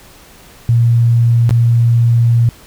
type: tone with dropouts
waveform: sine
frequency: 117.5 Hz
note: A#2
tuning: 14 cents sharp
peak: -7 dBFS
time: 0.69-2.49 s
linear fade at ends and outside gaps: 0 ms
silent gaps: 1.493-1.508 s
effects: pink hiss -41 dBFS RMS until 2.66 s